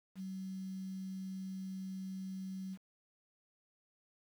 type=tone with quantisation; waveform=sine; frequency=189.7 Hz; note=F#3; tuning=43 cents sharp; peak=-40 dBFS; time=0.15-2.78 s; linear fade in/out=50 ms; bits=10; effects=none